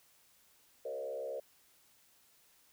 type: tone with frequency modulation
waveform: sine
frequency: 536 Hz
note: C5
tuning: 42 cents sharp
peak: -37 dBFS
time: 0.85-1.4 s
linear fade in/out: 5 ms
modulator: 68.2 Hz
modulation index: 1.3
effects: white hiss -67 dBFS RMS until 2.72 s